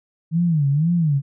sine tone with vibrato, 155.56 Hz, D#3, in tune, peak -15 dBFS, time 0.31-1.22 s, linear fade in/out 50 ms, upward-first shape sine, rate 2 Hz, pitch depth 200 cents each way, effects none

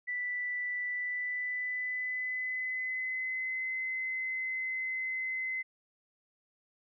sine tone with pitch glide, 1975.5 to 2048 Hz, B6 to C7, 0 to -38 cents, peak -32 dBFS, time 0.07-5.63 s, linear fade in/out 20 ms, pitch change +62 cents, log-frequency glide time 0.87-3.72 s, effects none

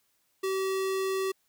square tone, 383 Hz, G4, 40 cents flat, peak -28 dBFS, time 0.43-1.32 s, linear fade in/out 10 ms, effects white hiss -72 dBFS RMS until 1.48 s

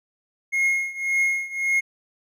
triangle tone with tremolo, 2153 Hz, C7, 49 cents sharp, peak -15 dBFS, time 0.52-1.81 s, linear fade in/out 20 ms, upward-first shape triangle, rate 1.8 Hz, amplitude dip 90%, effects none

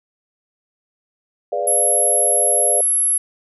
sine chord, G# diminished seventh, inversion none, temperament equal, 415.3 / 493.9 / 587.3 / 698.5 Hz, G#4 / B4 / D5 / F5, 0 / 0 / 0 / 0 cents, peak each -27 / -25 / -22 / -24 dBFS, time 1.52-2.81 s, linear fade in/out 5 ms
sine tone, 11175 Hz, F9, in tune, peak -14 dBFS, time 1.67-3.18 s, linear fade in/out 5 ms
effects none

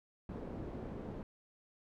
white low-pass noise, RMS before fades -44 dBFS, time 0.29-1.23 s, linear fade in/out 2 ms, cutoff 360 Hz, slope 12 dB/octave, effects none

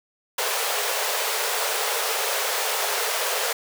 pink high-pass noise, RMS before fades -25 dBFS, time 0.38-3.53 s, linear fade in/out 5 ms, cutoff 410 Hz, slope 96 dB/octave, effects none

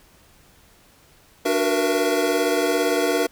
square tone cluster, 296.8 / 370.4 / 464.5 / 482.1 / 672 Hz, D4 / F#4 / A#4 / B4 / E5, +18 / +2 / -6 / -42 / +33 cents, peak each -26 dBFS, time 1.45-3.27 s, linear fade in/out 10 ms, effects pink hiss -54 dBFS RMS until 3.31 s

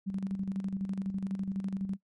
sine tone with tremolo, 193.4 Hz, G3, 23 cents flat, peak -29 dBFS, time 0.06-1.97 s, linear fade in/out 20 ms, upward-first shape square, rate 12 Hz, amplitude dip 60%, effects noise-tail reverb RT60 0.1 s tail -20 dB re dry + MP3 48 kbps

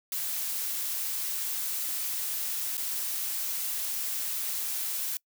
blue noise with dropouts, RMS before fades -32 dBFS, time 0.12-5.17 s, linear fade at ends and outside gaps 1 ms, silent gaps 2.77-2.778 s, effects noise-tail reverb RT60 0.1 s tail -25 dB re dry

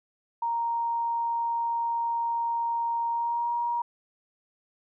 sine tone with pitch glide, 932.3 to 948 Hz, A#5 to A#5, 0 to +29 cents, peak -25 dBFS, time 0.42-3.82 s, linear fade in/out 5 ms, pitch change +29 cents, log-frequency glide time 3.1-3.54 s, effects none

